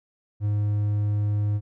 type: tone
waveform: triangle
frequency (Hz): 103.83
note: G#2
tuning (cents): 0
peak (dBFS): -19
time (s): 0.4-1.61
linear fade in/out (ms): 50
effects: none

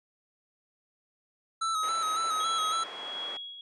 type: tone with vibrato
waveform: square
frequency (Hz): 1299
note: E6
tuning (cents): -26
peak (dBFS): -28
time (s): 1.61-2.84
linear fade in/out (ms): 10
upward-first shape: square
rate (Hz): 3.6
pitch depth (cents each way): 36
type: band-pass noise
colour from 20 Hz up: white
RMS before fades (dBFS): -44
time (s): 1.83-3.37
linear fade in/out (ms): 2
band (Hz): 430 to 1400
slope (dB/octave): 12
type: tone with tremolo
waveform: sine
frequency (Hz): 3322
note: G#7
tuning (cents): 0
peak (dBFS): -33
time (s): 2.4-3.61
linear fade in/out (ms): 2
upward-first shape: triangle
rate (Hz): 1.5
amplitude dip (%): 70
effects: resampled to 24000 Hz

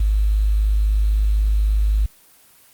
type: tone with quantisation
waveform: sine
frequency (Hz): 51.91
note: G#1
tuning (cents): 0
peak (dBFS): -14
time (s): 0-2.06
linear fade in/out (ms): 5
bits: 7
effects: white hiss -51 dBFS RMS until 2.73 s + Opus 24 kbps

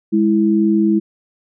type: tone pair together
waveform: sine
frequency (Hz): 206.6 / 328.6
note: G#3 / E4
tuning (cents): -9 / -5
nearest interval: minor sixth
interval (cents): 804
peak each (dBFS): -14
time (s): 0.12-1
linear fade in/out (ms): 20
effects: none

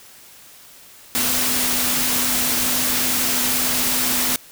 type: tone in noise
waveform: sine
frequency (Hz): 250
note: B3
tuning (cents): +21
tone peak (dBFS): -30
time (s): 1.15-4.36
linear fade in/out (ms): 0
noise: white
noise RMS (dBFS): -20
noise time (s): 1.15-4.36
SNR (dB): -13
effects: white hiss -45 dBFS RMS until 4.51 s

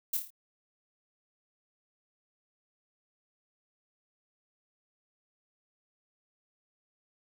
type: noise with echo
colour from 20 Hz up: violet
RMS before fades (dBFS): -30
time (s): 0.13-0.17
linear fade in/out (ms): 5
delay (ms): 27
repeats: 5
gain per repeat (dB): -5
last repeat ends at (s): 0.305
effects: none

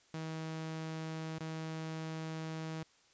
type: tone with dropouts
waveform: sawtooth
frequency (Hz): 159.7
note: D#3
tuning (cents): +45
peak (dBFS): -35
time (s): 0.14-2.83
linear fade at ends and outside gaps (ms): 2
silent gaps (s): 1.384-1.406
effects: white hiss -67 dBFS RMS until 3.13 s + resampled to 16000 Hz

